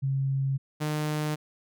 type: tone pair in turn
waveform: sine / sawtooth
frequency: 135.7 / 151.88 Hz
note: C#3 / D#3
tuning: -36 / -41 cents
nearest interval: major second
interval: 195 cents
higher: second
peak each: -24 / -23 dBFS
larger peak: second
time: 0.02-0.58 / 0.8-1.36 s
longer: neither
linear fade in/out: 20 ms
effects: none